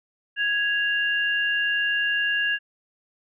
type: tone pair together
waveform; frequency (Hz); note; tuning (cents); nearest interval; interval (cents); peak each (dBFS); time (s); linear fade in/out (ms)
sine; 1661.2 / 2791; G#6 / F7; 0 / -2; major sixth; 898; -22 / -26; 0.36-2.59; 50
effects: none